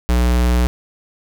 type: tone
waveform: square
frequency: 60.7 Hz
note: B1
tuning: 29 cents flat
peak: -13 dBFS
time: 0.09-0.67 s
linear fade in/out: 0 ms
effects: none